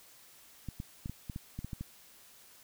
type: clicks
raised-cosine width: 5 ms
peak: -26 dBFS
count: 10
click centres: 0.687 / 0.801 / 1.059 / 1.096 / 1.298 / 1.361 / 1.59 / 1.646 / 1.732 / 1.81 s
effects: white hiss -58 dBFS RMS until 2.63 s